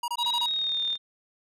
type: tone bursts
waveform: square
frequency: 954 Hz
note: A#5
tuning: 40 cents sharp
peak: -28 dBFS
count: 6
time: 0.03-0.461 s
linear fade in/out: 5 ms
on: 51 ms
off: 25 ms
type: tone with pitch glide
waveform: sine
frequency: 3820 to 3633 Hz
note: A#7 to A#7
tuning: +42 to -45 cents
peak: -25 dBFS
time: 0.17-0.98 s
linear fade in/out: 50 ms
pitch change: -87 cents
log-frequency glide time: 0.36-0.81 s
type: click train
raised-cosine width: 0.2 ms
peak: -28 dBFS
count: 28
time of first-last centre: 0.25-0.955 s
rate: 38.3 Hz
effects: resampled to 32000 Hz